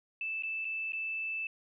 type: tone with dropouts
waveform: sine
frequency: 2637 Hz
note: E7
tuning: in tune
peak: -33 dBFS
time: 0.21-1.47 s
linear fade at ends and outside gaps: 2 ms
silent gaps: 0.424-0.434 / 0.647-0.651 / 0.922-0.932 s
effects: none